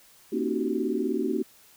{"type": "tone cluster", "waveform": "sine", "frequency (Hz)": [229.9, 266.3, 307.5, 365.8, 386.1], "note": ["A#3", "C4", "D#4", "F#4", "G4"], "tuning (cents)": [-24, 31, -20, -20, -26], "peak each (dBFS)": -31, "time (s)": [0.32, 1.43], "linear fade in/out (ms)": 10, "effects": ["white hiss -56 dBFS RMS until 1.76 s"]}